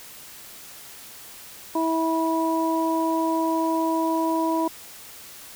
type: harmonic tone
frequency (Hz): 325.3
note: E4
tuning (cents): -23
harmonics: 1 / 2 / 3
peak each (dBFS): -23 / -28 / -25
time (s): 1.75-4.68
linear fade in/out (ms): 5
effects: white hiss -43 dBFS RMS until 5.55 s